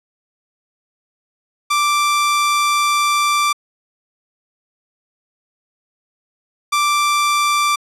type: tone bursts at uneven times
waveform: sawtooth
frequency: 1174.7 Hz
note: D6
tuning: in tune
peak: -10 dBFS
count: 2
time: 1.7-3.53 / 6.72-7.76 s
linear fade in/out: 10 ms
effects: low-pass 11000 Hz 12 dB/octave